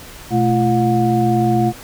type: tone cluster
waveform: sine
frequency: 122.9 / 219.3 / 341.7 / 722 Hz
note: B2 / A3 / F4 / F#5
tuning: -8 / -6 / -38 / -43 cents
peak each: -18 dBFS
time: 0.3-1.73 s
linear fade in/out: 50 ms
effects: pink hiss -37 dBFS RMS until 1.83 s